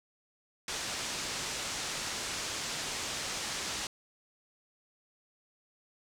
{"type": "low-pass noise", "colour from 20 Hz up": "white", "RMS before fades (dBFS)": -37, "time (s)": [0.68, 3.87], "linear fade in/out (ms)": 2, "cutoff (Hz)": 7500, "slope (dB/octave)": 24, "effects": []}